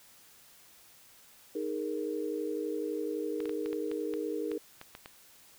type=chord; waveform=sine; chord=D# suspended fourth; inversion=none; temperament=just; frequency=311.1 / 414.8 / 466.7 Hz; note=D#4 / G#4 / A#4; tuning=0 / -2 / +2 cents; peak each=-36 dBFS; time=1.55-4.58 s; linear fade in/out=5 ms
type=clicks; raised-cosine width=0.3 ms; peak=-28 dBFS; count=11; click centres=3.404 / 3.456 / 3.494 / 3.66 / 3.73 / 3.915 / 4.138 / 4.516 / 4.814 / 4.951 / 5.059 s
effects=white hiss -58 dBFS RMS until 5.58 s